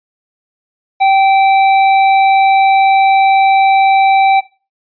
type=tone with tanh clipping; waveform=sine; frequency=777 Hz; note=G5; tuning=16 cents flat; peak=-8 dBFS; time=1-4.41 s; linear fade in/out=20 ms; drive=12 dB; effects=noise-tail reverb RT60 0.3 s tail -17 dB re dry + resampled to 11025 Hz